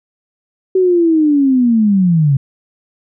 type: linear sweep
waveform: sine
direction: down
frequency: 380 to 132.4 Hz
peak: -8 dBFS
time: 0.75-2.37 s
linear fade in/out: 5 ms
effects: none